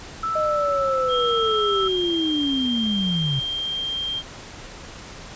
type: tone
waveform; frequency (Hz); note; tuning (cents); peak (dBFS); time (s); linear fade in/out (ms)
sine; 1318.5; E6; 0; -22; 0.23-1.88; 5
type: linear sweep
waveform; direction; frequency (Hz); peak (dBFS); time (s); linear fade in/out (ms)
sine; down; 626 to 130; -21; 0.35-3.4; 10
type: tone with pitch glide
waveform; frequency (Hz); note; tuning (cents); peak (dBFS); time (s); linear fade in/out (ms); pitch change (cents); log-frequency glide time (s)
sine; 3222 to 3185; G7 to G7; +47 to +27; -24; 1.08-4.23; 50; -20; 1.43-2.67
effects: pink hiss -39 dBFS RMS until 5.35 s + resampled to 16000 Hz